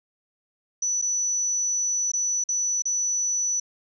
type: tone with dropouts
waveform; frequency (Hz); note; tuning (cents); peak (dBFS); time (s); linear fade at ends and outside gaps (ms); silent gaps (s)
sine; 5950; F#8; +9; -22; 0.82-3.6; 5; 1.016-1.022 / 2.118-2.135 / 2.44-2.488 / 2.822-2.854
effects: none